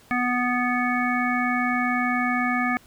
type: harmonic tone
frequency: 246.9 Hz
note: B3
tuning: in tune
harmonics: 1 / 3 / 5 / 7 / 9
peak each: -25 / -28 / -28 / -28 / -28 dBFS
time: 0.11-2.77 s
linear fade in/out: 0 ms
effects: pink hiss -54 dBFS RMS until 2.86 s